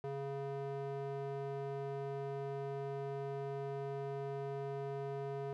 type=tone with band-pass filter; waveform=square; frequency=138.59 Hz; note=C#3; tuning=in tune; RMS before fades=-41 dBFS; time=0.04-5.53 s; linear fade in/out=0 ms; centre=500 Hz; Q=1.4; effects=none